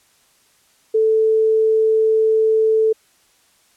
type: tone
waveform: sine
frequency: 440 Hz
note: A4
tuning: in tune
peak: -12 dBFS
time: 0.94-2.93 s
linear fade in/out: 10 ms
effects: white hiss -57 dBFS RMS until 3.76 s + low-pass 11000 Hz 12 dB/octave